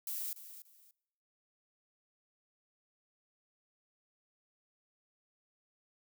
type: noise with echo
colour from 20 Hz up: violet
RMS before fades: -39 dBFS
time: 0.07-0.33 s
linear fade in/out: 2 ms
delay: 290 ms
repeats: 2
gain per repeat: -12 dB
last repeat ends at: 0.91 s
effects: noise-tail reverb RT60 0.9 s tail -23 dB re dry